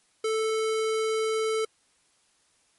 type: tone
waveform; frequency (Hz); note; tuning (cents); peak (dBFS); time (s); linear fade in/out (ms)
square; 440; A4; 0; -25; 0.24-1.65; 5
effects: white hiss -66 dBFS RMS until 2.78 s + MP3 48 kbps